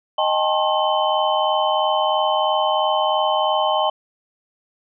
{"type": "tone cluster", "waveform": "sine", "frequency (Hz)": [622, 794, 877, 1072, 3058], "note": ["D#5", "G5", "A5", "C6", "G7"], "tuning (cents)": [-1, 22, -6, 42, -44], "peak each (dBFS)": [-21, -22, -23, -23, -26], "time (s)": [0.18, 3.9], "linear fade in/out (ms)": 5, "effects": []}